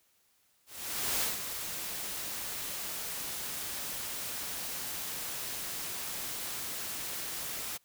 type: noise with ADSR envelope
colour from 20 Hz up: white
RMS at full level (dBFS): -30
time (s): 0.66-7.78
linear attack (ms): 550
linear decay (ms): 160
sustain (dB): -8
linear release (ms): 19
effects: white hiss -70 dBFS RMS until 7.84 s